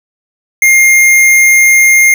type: tone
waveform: square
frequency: 2121 Hz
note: C7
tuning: 23 cents sharp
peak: -4 dBFS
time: 0.62-2.14 s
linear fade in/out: 2 ms
effects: none